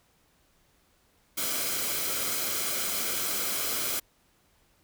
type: noise with comb filter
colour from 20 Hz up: white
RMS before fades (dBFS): -30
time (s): 1.37-4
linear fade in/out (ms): 10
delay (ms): 1.1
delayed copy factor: -0.5
effects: pink hiss -66 dBFS RMS until 4.83 s